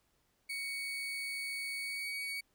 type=tone with pitch glide; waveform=35% pulse; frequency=2233 to 2249 Hz; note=C#7 to C#7; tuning=+12 to +24 cents; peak=-35 dBFS; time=0.49-2.41 s; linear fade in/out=10 ms; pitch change=+12 cents; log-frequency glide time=1.8-2.03 s; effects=pink hiss -75 dBFS RMS until 2.54 s